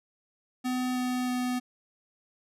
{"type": "tone with pitch steps", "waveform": "square", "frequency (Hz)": [252.4, 250.9, 249.5], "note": ["B3", "B3", "B3"], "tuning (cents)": [38, 28, 18], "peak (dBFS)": -28, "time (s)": [0.64, 1.6], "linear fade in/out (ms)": 20, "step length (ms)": 320, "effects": ["resampled to 32000 Hz"]}